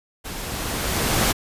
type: noise with level ramp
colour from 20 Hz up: pink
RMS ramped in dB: -33 to -18 dBFS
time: 0.24-1.33 s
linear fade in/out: 20 ms
effects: resampled to 32000 Hz